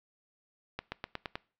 accelerating click train, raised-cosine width 0.3 ms, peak -19 dBFS, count 6, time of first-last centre 0.79-1.355 s, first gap 130 ms, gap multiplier 0.93, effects noise-tail reverb RT60 0.4 s tail -22 dB re dry + low-pass 5000 Hz 12 dB/octave

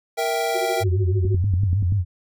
square chord, E diminished, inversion second, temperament equal, 466.2 / 659.3 / 784 Hz, Bb4 / E5 / G5, 0 / 0 / 0 cents, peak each -26 dBFS, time 0.17-0.84 s, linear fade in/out 20 ms
sine tone with tremolo, 370 Hz, F#4, in tune, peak -23 dBFS, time 0.54-1.38 s, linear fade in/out 20 ms, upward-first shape sine, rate 13 Hz, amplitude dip 95%
sine tone with vibrato, 94.6 Hz, F#2, 39 cents sharp, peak -17 dBFS, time 0.8-2.05 s, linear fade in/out 50 ms, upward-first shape sine, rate 6.3 Hz, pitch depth 150 cents each way
click train, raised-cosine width 5 ms, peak -16 dBFS, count 8, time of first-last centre 1.25-1.923 s, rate 10.4 Hz
effects none

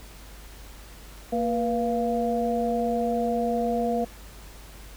sine tone cluster, 232 / 483.3 / 693 Hz, A#3 / B4 / F5, -8 / -38 / -14 cents, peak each -27 dBFS, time 1.32-4.05 s, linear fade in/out 10 ms, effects added 50 Hz sine -44 dBFS peak until 4.96 s + pink hiss -48 dBFS RMS until 4.96 s

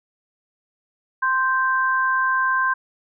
sine tone pair together, 1045 / 1565.7 Hz, C6 / G6, -2 / -3 cents, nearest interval perfect fifth, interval 699 cents, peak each -20 dBFS, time 1.22-2.74 s, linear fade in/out 10 ms, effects none

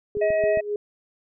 sine tone with tremolo, 414.6 Hz, G#4, 3 cents flat, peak -22 dBFS, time 0.15-0.76 s, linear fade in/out 2 ms, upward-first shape sine, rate 3.7 Hz, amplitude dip 75%
click train, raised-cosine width 3 ms, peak -23 dBFS, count 4, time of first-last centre 0.17-0.573 s, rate 7.44 Hz
harmonic tone, 635 Hz, D#5, 35 cents sharp, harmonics 1 / 3 / 4, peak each -19 / -33 / -37 dBFS, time 0.21-0.61 s, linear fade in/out 10 ms
effects none

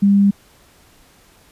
sine tone, 200 Hz, G3, 35 cents sharp, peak -9 dBFS, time 0.02-0.31 s, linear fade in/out 10 ms, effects pink hiss -51 dBFS RMS until 1.51 s + resampled to 32000 Hz

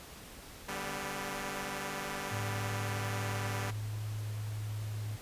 5% pulse chord, G major, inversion second, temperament equal with one note detuned, 144.48 / 196 / 246.9 Hz, D3 / G3 / B3, -28 / 0 / 0 cents, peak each -31 / -28 / -31 dBFS, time 0.68-3.71 s, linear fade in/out 10 ms
sine tone, 106.4 Hz, G#2, 42 cents sharp, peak -35 dBFS, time 2.31-5.17 s, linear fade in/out 20 ms
effects pink hiss -50 dBFS RMS until 5.21 s + resampled to 32000 Hz

